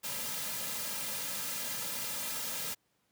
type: noise with comb filter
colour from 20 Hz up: white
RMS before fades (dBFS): -37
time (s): 0.03-2.75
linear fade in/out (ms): 20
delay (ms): 2.7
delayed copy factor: -0.75
effects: pink hiss -75 dBFS RMS until 3.11 s + high-pass 100 Hz 12 dB/octave